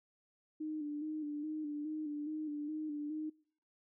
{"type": "tone with vibrato", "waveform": "sine", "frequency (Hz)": 301.9, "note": "D4", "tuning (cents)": 48, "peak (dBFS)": -37, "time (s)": [0.6, 3.3], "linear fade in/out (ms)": 10, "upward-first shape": "square", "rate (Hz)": 2.4, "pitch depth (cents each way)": 41, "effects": ["noise-tail reverb RT60 0.6 s tail -25 dB re dry"]}